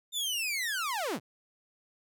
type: linear sweep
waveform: sawtooth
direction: down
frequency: 3632 to 97.4 Hz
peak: -27 dBFS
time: 0.12-1.2 s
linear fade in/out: 50 ms
effects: none